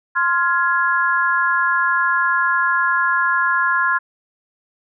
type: chord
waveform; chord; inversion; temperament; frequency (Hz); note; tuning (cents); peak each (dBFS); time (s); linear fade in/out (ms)
sine; F minor; second; just; 1047.7 / 1396.9 / 1676.3; C6 / F6 / Ab6; +2 / 0 / +16; -19; 0.15-3.99; 20
effects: none